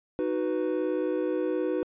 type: chord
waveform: triangle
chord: B major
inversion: first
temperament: equal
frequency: 311.1 / 370 / 493.9 Hz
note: D#4 / F#4 / B4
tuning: 0 / 0 / 0 cents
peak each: -28 dBFS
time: 0.19-1.83 s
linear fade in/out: 0 ms
effects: resampled to 8000 Hz